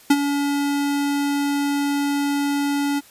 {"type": "tone with ADSR envelope", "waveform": "square", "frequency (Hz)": 284.6, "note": "C#4", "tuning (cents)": 46, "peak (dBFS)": -10, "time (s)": [0.1, 3.01], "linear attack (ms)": 7, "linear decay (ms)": 46, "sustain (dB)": -10, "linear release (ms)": 30, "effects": ["white hiss -49 dBFS RMS until 3.1 s", "resampled to 32000 Hz"]}